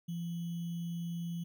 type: tone with sample-and-hold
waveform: sine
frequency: 170 Hz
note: F3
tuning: 46 cents flat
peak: -35 dBFS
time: 0.08-1.44 s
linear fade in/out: 10 ms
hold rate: 3150 Hz
effects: none